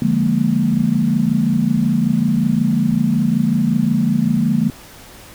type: chord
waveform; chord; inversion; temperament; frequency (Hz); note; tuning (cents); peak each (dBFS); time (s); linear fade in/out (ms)
sine; Bb dominant seventh; first; equal; 146.83 / 174.61 / 207.7 / 233.1; D3 / F3 / Ab3 / Bb3; 0 / 0 / 0 / 0; -21 / -20 / -18 / -17; 0.02-4.7; 2
effects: pink hiss -40 dBFS RMS until 5.34 s

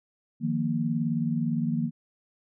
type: chord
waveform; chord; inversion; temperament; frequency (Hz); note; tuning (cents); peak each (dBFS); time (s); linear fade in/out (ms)
sine; Eb suspended second; none; just; 155.56 / 175.01 / 233.3; Eb3 / F3 / Bb3; 0 / +4 / +2; -29 / -31 / -27; 0.4-1.91; 50
effects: none

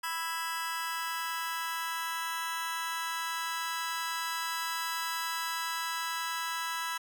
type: chord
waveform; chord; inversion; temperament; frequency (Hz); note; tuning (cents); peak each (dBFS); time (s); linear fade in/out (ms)
sawtooth; E major; second; just; 988.9 / 1318.5 / 1648.1; B5 / E6 / G#6; +2 / 0 / -14; -32 / -34 / -35; 0.03-6.98; 10
effects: none

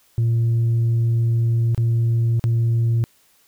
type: tone with dropouts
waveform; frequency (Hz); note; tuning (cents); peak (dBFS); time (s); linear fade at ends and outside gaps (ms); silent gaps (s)
sine; 115.8; A#2; -11; -13; 0.18-3.04; 0; 1.747-1.778 / 2.395-2.44
effects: tanh soft clip ceiling -14 dBFS + white hiss -58 dBFS RMS until 3.47 s

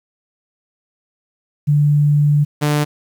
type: tone pair in turn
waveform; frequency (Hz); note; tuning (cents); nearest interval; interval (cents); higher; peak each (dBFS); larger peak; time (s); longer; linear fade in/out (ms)
sine / sawtooth; 146.83 / 148.36; D3 / D3; 0 / +18; unison; 18; second; -10; neither; 1.67-2.45 / 2.61-2.85; first; 20
effects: 8-bit

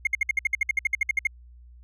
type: tone bursts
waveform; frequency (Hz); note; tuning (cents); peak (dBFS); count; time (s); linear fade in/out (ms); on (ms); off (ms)
triangle; 2140; C7; +38; -16; 16; 0.05-1.271; 5; 21; 59
effects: tanh soft clip ceiling -14 dBFS + added 60 Hz sine -46 dBFS peak until 1.83 s

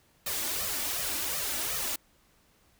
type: noise with flanger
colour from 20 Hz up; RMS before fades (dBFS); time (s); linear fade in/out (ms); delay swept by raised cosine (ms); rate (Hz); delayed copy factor
white; -32; 0.26-1.96; 5; 1.6 to 3.5; 2.7; +0.8
effects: pink hiss -65 dBFS RMS until 2.79 s

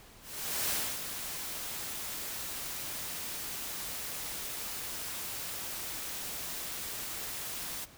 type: noise with ADSR envelope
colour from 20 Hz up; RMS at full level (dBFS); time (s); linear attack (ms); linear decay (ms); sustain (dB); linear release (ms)
white; -31; 0.21-7.86; 480; 290; -8; 26
effects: pink hiss -55 dBFS RMS until 7.97 s

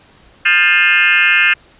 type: tone with frequency modulation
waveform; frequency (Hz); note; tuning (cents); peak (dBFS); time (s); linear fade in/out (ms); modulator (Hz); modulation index
sine; 2119; C7; +21; -8; 0.45-1.54; 10; 178; 3.8
effects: pink hiss -47 dBFS RMS until 1.79 s + resampled to 8000 Hz

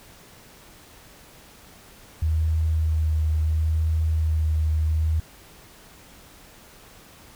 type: tone with vibrato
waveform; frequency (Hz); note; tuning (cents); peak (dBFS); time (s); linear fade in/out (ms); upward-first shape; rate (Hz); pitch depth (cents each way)
sine; 78.9; D#2; +25; -19; 2.22-5.2; 5; sine; 0.72; 19
effects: pink hiss -49 dBFS RMS until 7.35 s

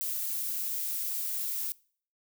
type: noise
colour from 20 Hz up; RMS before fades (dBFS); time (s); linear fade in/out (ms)
violet; -33; 0.01-1.72; 0
effects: noise-tail reverb RT60 0.5 s tail -23 dB re dry

